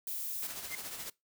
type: noise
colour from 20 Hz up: violet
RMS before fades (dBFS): -38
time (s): 0.07-0.47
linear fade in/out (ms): 2
type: noise with tremolo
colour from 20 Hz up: white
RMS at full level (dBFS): -40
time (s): 0.42-1.1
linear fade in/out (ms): 5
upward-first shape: triangle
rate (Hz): 14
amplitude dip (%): 55
type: tone with exponential growth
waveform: triangle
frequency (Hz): 2093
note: C7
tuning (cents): 0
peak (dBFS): -32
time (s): 0.64-0.75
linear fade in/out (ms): 2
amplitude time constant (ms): 23
effects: noise-tail reverb RT60 0.2 s tail -23 dB re dry